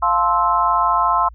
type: chord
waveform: sine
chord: F major seventh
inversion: none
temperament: just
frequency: 698.5 / 873.1 / 1047.7 / 1309.6 Hz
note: F5 / A5 / C6 / E6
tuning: 0 / -14 / +2 / -12 cents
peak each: -22 / -22 / -16 / -20 dBFS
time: 0.02-1.29 s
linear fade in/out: 10 ms
effects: added 56 Hz sine -37 dBFS peak until 1.34 s